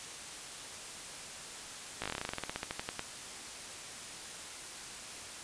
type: slowing click train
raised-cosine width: 0.3 ms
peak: -19 dBFS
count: 21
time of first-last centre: 2.02-2.994 s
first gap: 17 ms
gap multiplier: 1.1
effects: white hiss -45 dBFS RMS until 5.43 s + resampled to 22050 Hz